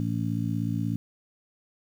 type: harmonic tone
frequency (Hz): 56.5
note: A1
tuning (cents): +47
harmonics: 2 / 3 / 4 / 5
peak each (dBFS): -29 / -31 / -32 / -33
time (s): 0-0.96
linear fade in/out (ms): 0
effects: 9-bit